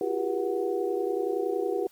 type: tone cluster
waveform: sine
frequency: 339.5 / 369.7 / 400.6 / 479.9 / 741 Hz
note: F4 / F#4 / G4 / B4 / F#5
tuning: -49 / -1 / +38 / -50 / +2 cents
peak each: -33 / -33 / -29 / -32 / -37 dBFS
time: 0.01-1.87 s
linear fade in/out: 2 ms
effects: white hiss -60 dBFS RMS until 1.91 s + Opus 32 kbps